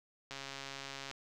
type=click train; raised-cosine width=0.2 ms; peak=-26 dBFS; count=111; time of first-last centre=0.31-1.113 s; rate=137 Hz; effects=none